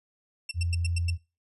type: tone bursts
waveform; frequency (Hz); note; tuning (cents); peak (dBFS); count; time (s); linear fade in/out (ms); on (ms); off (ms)
20% pulse; 2700; E7; +41; -26; 6; 0.49-1.103; 5; 23; 95
type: tone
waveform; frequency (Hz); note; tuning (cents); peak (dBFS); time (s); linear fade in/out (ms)
sine; 85.6; F2; -34; -25; 0.54-1.18; 50
effects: noise-tail reverb RT60 0.3 s tail -22 dB re dry + resampled to 32000 Hz